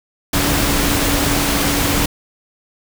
sine tone in noise, 286 Hz, D4, 46 cents flat, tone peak -22 dBFS, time 0.33-2.06 s, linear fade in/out 5 ms, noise pink, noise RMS -17 dBFS, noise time 0.33-2.06 s, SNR -8 dB, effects none

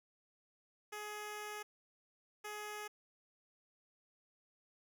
10% pulse tone bursts at uneven times, 420 Hz, G#4, 19 cents sharp, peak -35 dBFS, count 2, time 0.92-1.63 / 2.44-2.88 s, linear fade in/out 10 ms, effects none

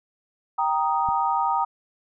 sine chord, Eb major, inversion first, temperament equal with one note detuned, 784 / 935.6 / 1244.5 Hz, G5 / Bb5 / Eb6, 0 / +6 / 0 cents, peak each -25 / -23 / -26 dBFS, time 0.58-1.65 s, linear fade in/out 10 ms
click, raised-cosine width 5 ms, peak -25 dBFS, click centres 1.088 s
effects none

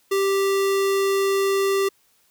square tone, 392 Hz, G4, in tune, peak -19 dBFS, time 0.11-1.89 s, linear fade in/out 10 ms, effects white hiss -62 dBFS RMS until 2.3 s

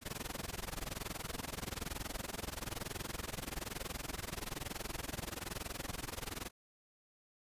pink noise with amplitude modulation, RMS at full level -39 dBFS, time 0.01-6.51 s, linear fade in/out 50 ms, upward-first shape sine, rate 21.1 Hz, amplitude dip 95%, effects resampled to 32000 Hz

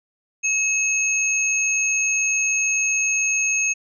sine tone pair together, 2576 / 6491 Hz, E7 / G#8, -41 / -41 cents, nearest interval octave + major third, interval 1600 cents, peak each -20 / -22 dBFS, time 0.43-3.74 s, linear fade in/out 20 ms, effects none

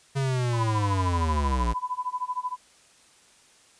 square linear sweep, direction down, 138.59 to 55 Hz, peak -24 dBFS, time 0.15-1.74 s, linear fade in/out 20 ms
sine tone with tremolo, 1000 Hz, B5, 21 cents sharp, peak -24 dBFS, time 0.52-2.57 s, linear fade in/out 50 ms, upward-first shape sine, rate 13 Hz, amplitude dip 95%
effects white hiss -57 dBFS RMS until 3.79 s + resampled to 22050 Hz

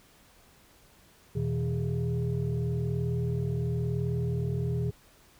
sine tone cluster, 82.5 / 123.4 / 162.4 / 410.3 Hz, E2 / B2 / E3 / G#4, +2 / -1 / -26 / -21 cents, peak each -35 / -28 / -31 / -35 dBFS, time 1.35-4.91 s, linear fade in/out 10 ms, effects tanh soft clip ceiling -21 dBFS + pink hiss -59 dBFS RMS until 5.39 s

